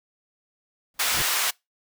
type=noise with exponential growth; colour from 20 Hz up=pink; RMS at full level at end=-28 dBFS; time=0.94-1.22 s; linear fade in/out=2 ms; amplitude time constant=59 ms
type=high-pass noise; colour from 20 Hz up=pink; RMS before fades=-24 dBFS; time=0.99-1.51 s; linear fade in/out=10 ms; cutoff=1200 Hz; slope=12 dB/octave
effects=noise-tail reverb RT60 0.2 s tail -25 dB re dry